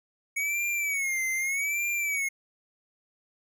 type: tone with vibrato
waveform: square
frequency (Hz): 2224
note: C#7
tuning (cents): +5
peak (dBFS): -27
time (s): 0.36-2.29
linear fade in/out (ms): 10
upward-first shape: sine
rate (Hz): 0.82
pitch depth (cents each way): 120
effects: none